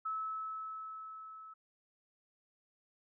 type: tone with level ramp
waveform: sine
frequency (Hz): 1300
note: E6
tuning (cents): -24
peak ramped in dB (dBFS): -34 to -49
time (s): 0.05-1.54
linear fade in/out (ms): 10
effects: none